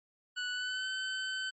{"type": "tone with pitch glide", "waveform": "25% pulse", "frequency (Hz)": [1480, 1527.8], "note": ["F#6", "G6"], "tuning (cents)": [0, -45], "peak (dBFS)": -30, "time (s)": [0.36, 1.51], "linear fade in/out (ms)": 20, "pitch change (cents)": 55, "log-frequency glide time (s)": [0.51, 0.88], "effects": ["MP3 32 kbps"]}